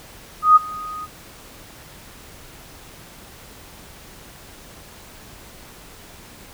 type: tone with ADSR envelope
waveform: sine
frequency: 1244.5 Hz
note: D#6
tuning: in tune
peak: -5 dBFS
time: 0.42-1.07 s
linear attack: 140 ms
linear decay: 20 ms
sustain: -23 dB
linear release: 31 ms
effects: pink hiss -43 dBFS RMS until 6.53 s